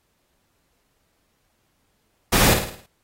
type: noise with echo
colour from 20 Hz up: pink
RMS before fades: -18 dBFS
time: 2.32-2.54 s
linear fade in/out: 10 ms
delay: 54 ms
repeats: 6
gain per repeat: -6 dB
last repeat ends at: 2.864 s
effects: pink hiss -69 dBFS RMS until 3.03 s + AAC 48 kbps